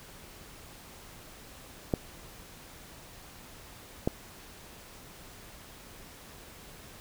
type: clicks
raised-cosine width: 2 ms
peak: -12 dBFS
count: 2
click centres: 1.938 / 4.075 s
effects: pink hiss -50 dBFS RMS until 7 s